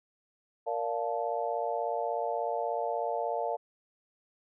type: chord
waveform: sine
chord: Bb major seventh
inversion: none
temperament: just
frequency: 466.2 / 582.7 / 699.2 / 874.1 Hz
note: Bb4 / D5 / F5 / A5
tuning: 0 / -14 / +2 / -12 cents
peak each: -35 / -35 / -33 / -36 dBFS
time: 0.66-3.57 s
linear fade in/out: 20 ms
effects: none